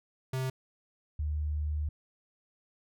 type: tone pair in turn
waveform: square / sine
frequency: 130.6 / 75.24 Hz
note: C3 / D2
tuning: -3 / +42 cents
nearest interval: minor seventh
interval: 955 cents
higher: first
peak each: -31 / -29 dBFS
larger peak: second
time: 0.33-0.5 / 1.19-1.89 s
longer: second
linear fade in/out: 5 ms
effects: none